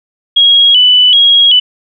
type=tone with vibrato; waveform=sine; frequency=3136 Hz; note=G7; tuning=in tune; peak=-3 dBFS; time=0.36-1.6 s; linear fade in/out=10 ms; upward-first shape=square; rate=1.3 Hz; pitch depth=85 cents each way; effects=none